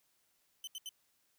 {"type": "tone bursts", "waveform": "sawtooth", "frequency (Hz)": 3047, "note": "G7", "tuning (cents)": -50, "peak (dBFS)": -38, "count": 3, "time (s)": [0.64, 0.891], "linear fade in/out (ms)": 2, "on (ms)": 33, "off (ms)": 76, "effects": ["white hiss -75 dBFS RMS until 1.38 s"]}